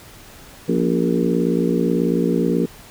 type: harmonic tone with a mistuned harmonic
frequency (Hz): 58.27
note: A#1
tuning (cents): 0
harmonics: 3 / 4 / 5 / 6 / 7 / 8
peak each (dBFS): -21 / -22 / -23 / -24 / -24 / -25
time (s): 0.68-2.66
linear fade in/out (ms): 10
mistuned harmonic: 5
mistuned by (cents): -54
effects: pink hiss -43 dBFS RMS until 2.9 s